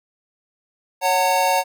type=chord; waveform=square; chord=F# major; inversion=second; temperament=equal with one note detuned; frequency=554.4 / 740 / 908.9 Hz; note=C#5 / F#5 / A#5; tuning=0 / 0 / -44 cents; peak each=-23 / -21 / -20 dBFS; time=1.01-1.64 s; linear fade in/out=50 ms; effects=none